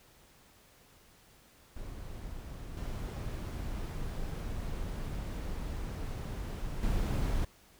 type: noise with level steps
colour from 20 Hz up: brown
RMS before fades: -43 / -37 / -31 dBFS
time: 1.76-7.45 s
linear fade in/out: 5 ms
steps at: 2.77 / 6.83 s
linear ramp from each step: 2 ms
effects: pink hiss -61 dBFS RMS until 7.79 s